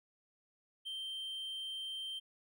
triangle tone, 3136 Hz, G7, in tune, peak -38 dBFS, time 0.85-2.2 s, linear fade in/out 20 ms, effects none

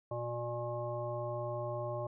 harmonic tone with a mistuned harmonic, 119.5 Hz, A#2, 43 cents sharp, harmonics 1 / 3 / 5 / 7 / 9, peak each -40 / -44 / -38 / -46 / -45 dBFS, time 0.11-2.07 s, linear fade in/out 5 ms, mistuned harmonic 3, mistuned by +18 cents, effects none

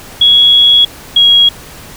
sine tone pair in turn, 3342 / 3300 Hz, G#7 / G#7, +10 / -12 cents, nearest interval unison, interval 22 cents, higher first, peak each -3 dBFS, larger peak neither, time 0.21-0.85 / 1.16-1.49 s, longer first, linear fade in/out 5 ms, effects pink hiss -32 dBFS RMS until 1.96 s

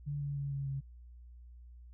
sine tone with pitch steps, 144.4 / 142.41 / 140.45 / 138.52 / 136.61 Hz, D3 / C#3 / C#3 / C#3 / C#3, -29 / +47 / +23 / -1 / -25 cents, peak -34 dBFS, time 0.06-0.81 s, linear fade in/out 20 ms, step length 150 ms, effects added 60 Hz sine -50 dBFS peak until 1.93 s

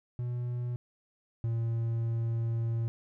triangle tone pair in turn, 121.9 / 115.06 Hz, B2 / A#2, -22 / -22 cents, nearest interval minor second, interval 100 cents, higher first, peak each -29 / -26 dBFS, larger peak second, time 0.19-0.76 / 1.44-2.88 s, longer second, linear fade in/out 0 ms, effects none

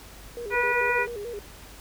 sine tone with vibrato, 441 Hz, A4, 4 cents sharp, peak -32 dBFS, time 0.37-1.39 s, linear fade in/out 0 ms, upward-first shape square, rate 5.7 Hz, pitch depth 130 cents each way
harmonic tone, 486.5 Hz, B4, 26 cents flat, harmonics 1 / 2 / 3 / 4 / 5, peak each -28 / -28 / -28 / -28 / -28 dBFS, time 0.5-1.07 s, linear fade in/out 50 ms
clicks, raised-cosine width 0.5 ms, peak -30 dBFS, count 3, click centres 0.884 / 1.049 / 1.079 s
effects added 50 Hz sine -49 dBFS peak until 1.8 s + pink hiss -47 dBFS RMS until 1.8 s

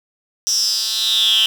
10% pulse tone with high-pass filter sweep, 220 Hz, A3, in tune, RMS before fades -17 dBFS, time 0.47-1.46 s, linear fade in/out 0 ms, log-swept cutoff 5800 to 3000 Hz, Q 9.4, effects none

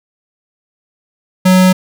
square tone, 185 Hz, F#3, in tune, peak -6 dBFS, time 1.45-1.73 s, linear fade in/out 10 ms, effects none

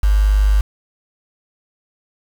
sine tone with quantisation, 50.8 Hz, G#1, 38 cents flat, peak -10 dBFS, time 0.03-0.61 s, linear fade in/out 5 ms, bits 5, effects none

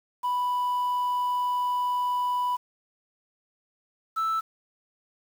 sine tone pair in turn, 987.8 / 1318.6 Hz, B5 / E6, 0 / 0 cents, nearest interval perfect fourth, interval 500 cents, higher second, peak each -21 dBFS, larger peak neither, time 0.23-2.57 / 4.16-4.41 s, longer first, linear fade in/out 20 ms, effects tanh soft clip ceiling -23 dBFS + 8-bit

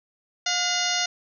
harmonic tone with a mistuned harmonic, 715 Hz, F5, 41 cents sharp, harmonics 1 / 2 / 3 / 4 / 5 / 6 / 7 / 8 / 9, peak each -31 / -31 / -31 / -31 / -31 / -31 / -31 / -31 / -31 dBFS, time 0.46-1.06 s, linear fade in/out 5 ms, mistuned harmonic 3, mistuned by -84 cents, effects none

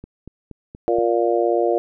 click train, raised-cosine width 3 ms, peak -23 dBFS, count 5, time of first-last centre 0.04-0.986 s, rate 4.23 Hz
harmonic tone, 117.1 Hz, A#2, 8 cents sharp, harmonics 3 / 4 / 5 / 6, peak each -20 / -21 / -22 / -23 dBFS, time 0.88-1.78 s, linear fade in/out 0 ms
effects none

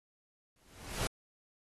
pink noise with exponential growth, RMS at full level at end -32 dBFS, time 0.56-1.07 s, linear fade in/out 1 ms, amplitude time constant 110 ms, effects AAC 32 kbps

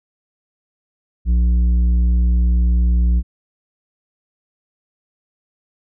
sine tone with tanh clipping, 59.7 Hz, A#1, 42 cents sharp, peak -13 dBFS, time 1.25-3.23 s, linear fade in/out 50 ms, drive 7 dB, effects none

